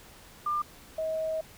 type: tone pair in turn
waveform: sine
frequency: 1198 / 636.1 Hz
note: D6 / D#5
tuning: +34 / +38 cents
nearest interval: major seventh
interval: 1096 cents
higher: first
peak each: -26 / -28 dBFS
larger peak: first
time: 0.46-0.62 / 0.98-1.41 s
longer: second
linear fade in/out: 5 ms
effects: pink hiss -52 dBFS RMS until 1.57 s